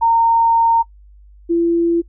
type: tone pair in turn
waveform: sine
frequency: 919 / 338.5 Hz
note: A#5 / E4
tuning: -25 / +46 cents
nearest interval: octave + perfect fourth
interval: 1729 cents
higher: first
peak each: -10 / -12 dBFS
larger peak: first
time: 0.01-0.83 / 1.49-2.02 s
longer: first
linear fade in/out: 20 ms
effects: noise-tail reverb RT60 0.1 s tail -23 dB re dry + added 50 Hz sine -41 dBFS peak until 2.08 s